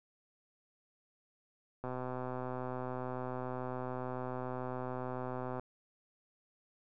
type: click train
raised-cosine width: 1 ms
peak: -26 dBFS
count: 478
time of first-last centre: 1.84-5.596 s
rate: 127 Hz
effects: none